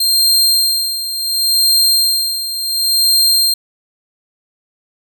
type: tone with tremolo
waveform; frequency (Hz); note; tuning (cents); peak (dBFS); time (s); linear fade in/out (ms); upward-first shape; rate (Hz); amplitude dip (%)
sawtooth; 4186; C8; 0; -6; 0-3.54; 5; sine; 0.7; 70
effects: none